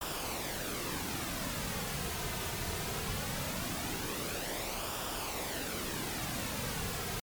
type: noise with flanger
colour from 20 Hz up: pink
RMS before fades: -37 dBFS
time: 0.01-7.2 s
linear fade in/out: 5 ms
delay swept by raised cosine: 0.47 to 3.67 ms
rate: 0.2 Hz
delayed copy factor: -0.5
effects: MP3 96 kbps